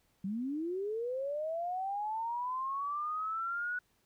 sine linear sweep, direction up, 183.6 to 1480 Hz, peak -33 dBFS, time 0.24-3.79 s, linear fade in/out 5 ms, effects pink hiss -73 dBFS RMS until 4.05 s

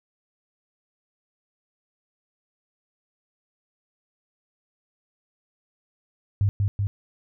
sine tone with echo, 100.5 Hz, G2, 44 cents sharp, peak -17 dBFS, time 6.41-6.49 s, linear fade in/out 0 ms, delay 190 ms, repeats 2, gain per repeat -2 dB, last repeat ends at 6.87 s, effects none

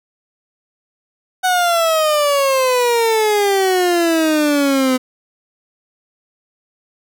30% pulse exponential sweep, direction down, 747 to 253.4 Hz, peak -10 dBFS, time 1.43-4.98 s, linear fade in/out 20 ms, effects none

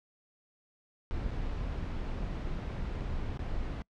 brown noise with dropouts, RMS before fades -35 dBFS, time 1.11-3.82 s, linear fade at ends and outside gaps 0 ms, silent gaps 1.307-1.312 / 1.464-1.468 / 3.001-3.007 / 3.374-3.393 s, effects noise-tail reverb RT60 0.1 s tail -26 dB re dry + low-pass 4000 Hz 12 dB/octave

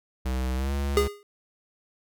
square tone with pitch glide, 64.2 to 70.01 Hz, C2 to C#2, -32 to +18 cents, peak -26 dBFS, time 0.25-1.08 s, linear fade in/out 10 ms, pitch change +150 cents, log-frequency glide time 0.55-0.73 s
square tone with exponential decay, 409.8 Hz, G#4, 23 cents flat, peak -16 dBFS, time 0.97-1.23 s, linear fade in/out 1 ms, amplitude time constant 55 ms
effects none

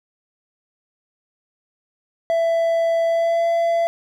triangle tone with pitch glide, 665 to 674.3 Hz, E5 to E5, +15 to +39 cents, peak -14 dBFS, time 2.3-3.87 s, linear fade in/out 0 ms, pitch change +24 cents, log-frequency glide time 3.06-3.45 s, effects none

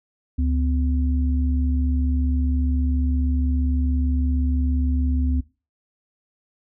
sine tone pair together, 71.3 / 254.1 Hz, C#2 / B3, +49 / +49 cents, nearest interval octave + minor seventh, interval 2200 cents, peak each -19 / -26 dBFS, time 0.38-5.41 s, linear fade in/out 10 ms, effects noise-tail reverb RT60 0.3 s tail -19 dB re dry

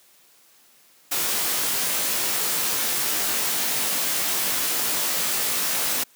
white noise with comb filter, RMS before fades -24 dBFS, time 1.11-6.04 s, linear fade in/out 10 ms, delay 19 ms, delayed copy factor -0.85, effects white hiss -56 dBFS RMS until 6.15 s + high-pass 150 Hz 12 dB/octave

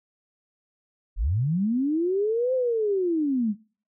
sine linear two-way sweep, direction up then down, 34.65 to 523.3 to 196.2 Hz, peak -21 dBFS, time 1.16-3.55 s, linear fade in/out 50 ms, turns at 2.54 s, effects noise-tail reverb RT60 0.4 s tail -23 dB re dry

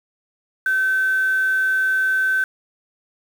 sine tone with quantisation, 1535 Hz, G6, 37 cents flat, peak -16 dBFS, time 0.66-2.44 s, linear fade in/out 2 ms, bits 6, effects none

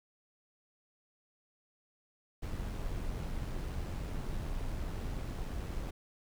brown noise with amplitude modulation, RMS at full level -36 dBFS, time 2.42-5.91 s, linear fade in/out 10 ms, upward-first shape sine, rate 91.1 Hz, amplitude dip 30%, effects none

